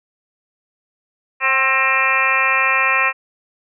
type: harmonic tone with a mistuned harmonic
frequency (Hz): 265.7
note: C4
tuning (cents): +27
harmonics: 2 / 3 / 4 / 5 / 6 / 7 / 8 / 9 / 10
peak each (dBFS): -29 / -29 / -20 / -23 / -28 / -19 / -30 / -19 / -21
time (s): 1.4-3.13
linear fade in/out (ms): 50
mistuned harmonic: 3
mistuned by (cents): -44
effects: none